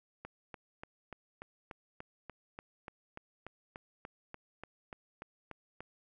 click train, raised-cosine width 0.5 ms, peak -29 dBFS, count 20, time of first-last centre 0.25-5.806 s, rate 3.42 Hz, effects none

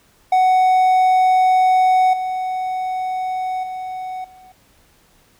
triangle tone with level steps, 744 Hz, F#5, 9 cents sharp, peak -9 / -18 / -23 / -40 dBFS, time 0.32-4.52 s, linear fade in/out 5 ms, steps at 2.13 / 3.63 / 4.24 s, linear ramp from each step 5 ms, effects pink hiss -55 dBFS RMS until 5.39 s

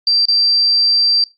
sine tone with dropouts, 4699 Hz, D8, in tune, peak -10 dBFS, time 0.07-1.24 s, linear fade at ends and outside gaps 2 ms, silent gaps 0.255-0.284 s, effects noise-tail reverb RT60 0.2 s tail -19 dB re dry + Opus 48 kbps

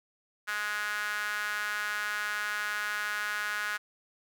sawtooth tone with high-pass filter, 208.7 Hz, G#3, 9 cents sharp, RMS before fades -33 dBFS, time 0.47-3.78 s, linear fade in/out 20 ms, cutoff 1500 Hz, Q 4.7, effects none

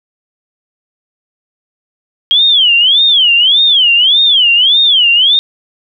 sine tone with vibrato, 3193 Hz, G7, 31 cents sharp, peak -5 dBFS, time 2.31-5.39 s, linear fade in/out 0 ms, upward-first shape sine, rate 1.7 Hz, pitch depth 250 cents each way, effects none

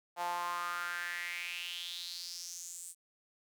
sawtooth tone with high-pass filter sweep, 174.61 Hz, F3, in tune, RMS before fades -40 dBFS, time 0.16-2.95 s, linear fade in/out 50 ms, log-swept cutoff 780 to 8700 Hz, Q 5.3, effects none

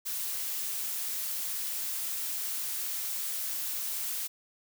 blue noise, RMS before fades -34 dBFS, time 0.05-4.28 s, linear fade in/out 20 ms, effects none

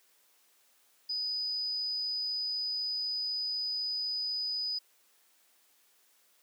sine tone, 4978 Hz, D#8, in tune, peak -31 dBFS, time 1.09-4.79 s, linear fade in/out 10 ms, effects white hiss -67 dBFS RMS until 6.42 s + high-pass 300 Hz 12 dB/octave

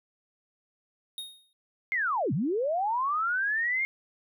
square tone with exponential decay, 3722 Hz, A#7, 3 cents flat, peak -33 dBFS, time 1.18-1.53 s, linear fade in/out 1 ms, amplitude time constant 75 ms
sine linear two-way sweep, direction down then up, 2160 to 116.54 to 2160 Hz, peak -25 dBFS, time 1.92-3.85 s, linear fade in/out 0 ms, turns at 2.33 s
effects none

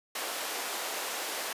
pink high-pass noise, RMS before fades -35 dBFS, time 0.15-1.53 s, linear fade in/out 5 ms, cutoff 460 Hz, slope 12 dB/octave, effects high-pass 300 Hz 12 dB/octave + resampled to 32000 Hz

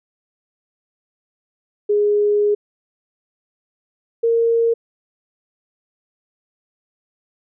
sine tone pair in turn, 414.3 / 461.7 Hz, G#4 / A#4, -4 / -17 cents, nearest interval major second, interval 187 cents, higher second, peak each -13 dBFS, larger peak neither, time 1.89-2.55 / 4.23-4.74 s, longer first, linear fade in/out 10 ms, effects none

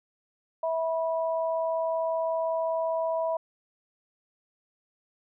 sine tone pair together, 652 / 977.5 Hz, E5 / B5, -19 / -18 cents, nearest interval perfect fifth, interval 701 cents, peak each -26 / -32 dBFS, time 0.63-3.37 s, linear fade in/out 5 ms, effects none

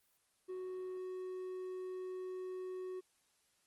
triangle tone, 370 Hz, F#4, in tune, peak -39 dBFS, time 0.48-3.01 s, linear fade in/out 20 ms, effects white hiss -75 dBFS RMS until 3.66 s + Opus 24 kbps

